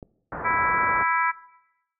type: click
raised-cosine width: 2 ms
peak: -25 dBFS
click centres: 0.028 s
type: low-pass noise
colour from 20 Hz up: white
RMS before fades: -33 dBFS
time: 0.32-1.03 s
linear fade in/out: 2 ms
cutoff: 1600 Hz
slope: 48 dB/octave
type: harmonic tone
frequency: 329.6 Hz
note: E4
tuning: in tune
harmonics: 3 / 4 / 5 / 6 / 7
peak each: -24 / -26 / -28 / -30 / -31 dBFS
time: 0.44-1.32 s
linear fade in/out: 20 ms
effects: noise-tail reverb RT60 0.9 s tail -18 dB re dry